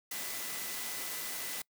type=tone in noise; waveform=sine; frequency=2000 Hz; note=B6; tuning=21 cents sharp; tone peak=-49 dBFS; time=0.11-1.62 s; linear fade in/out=5 ms; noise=white; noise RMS=-39 dBFS; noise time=0.11-1.62 s; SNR=-13 dB; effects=noise-tail reverb RT60 0.1 s tail -25 dB re dry + high-pass 150 Hz 12 dB/octave

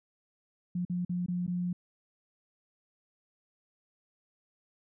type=tone with dropouts; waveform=sine; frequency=177.7 Hz; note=F3; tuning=30 cents sharp; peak=-29 dBFS; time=0.75-1.73 s; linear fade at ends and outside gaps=5 ms; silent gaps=0.851-0.897 / 1.05-1.094 / 1.262-1.283 / 1.466-1.477 s; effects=none

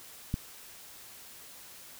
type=click; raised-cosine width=5 ms; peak=-17 dBFS; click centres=0.341 s; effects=white hiss -50 dBFS RMS until 1.99 s

